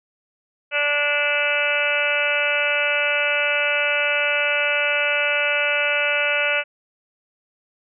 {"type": "harmonic tone", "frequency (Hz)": 291.7, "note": "D4", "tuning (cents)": -12, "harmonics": [2, 3, 4, 5, 6, 7, 8, 9, 10], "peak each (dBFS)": [-25, -35, -34, -24, -35, -28, -25, -23, -30], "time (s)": [0.71, 6.64], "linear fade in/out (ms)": 50, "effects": []}